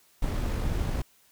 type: noise with amplitude modulation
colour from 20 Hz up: brown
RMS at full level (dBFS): -27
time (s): 0.22-1.02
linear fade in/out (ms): 5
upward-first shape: sine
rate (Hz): 50.8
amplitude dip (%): 25
effects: white hiss -62 dBFS RMS until 1.31 s